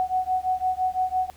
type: beating tone pair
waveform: sine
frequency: 740 / 745.9 Hz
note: F#5 / F#5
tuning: 0 / +14 cents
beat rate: 5.9 Hz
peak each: -25 dBFS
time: 0-1.3 s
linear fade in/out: 0 ms
effects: added 74 Hz sine -50 dBFS peak until 1.36 s + pink hiss -54 dBFS RMS until 1.36 s